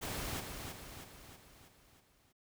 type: noise with echo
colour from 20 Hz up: pink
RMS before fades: -40 dBFS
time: 0.01-0.41 s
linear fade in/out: 20 ms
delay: 320 ms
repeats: 6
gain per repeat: -5 dB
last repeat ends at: 2.33 s
effects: none